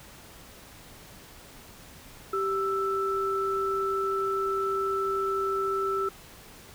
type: tone pair together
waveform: sine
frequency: 390 / 1323.6 Hz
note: G4 / E6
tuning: -9 / +7 cents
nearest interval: octave + major sixth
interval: 2116 cents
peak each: -28 dBFS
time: 2.33-6.09 s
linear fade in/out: 5 ms
effects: pink hiss -49 dBFS RMS until 6.74 s